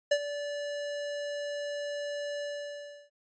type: tone with ADSR envelope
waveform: square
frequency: 580 Hz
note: D5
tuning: 22 cents flat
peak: -21 dBFS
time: 0.11-3.1 s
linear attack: 8 ms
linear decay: 62 ms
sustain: -13 dB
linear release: 680 ms
effects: resampled to 16000 Hz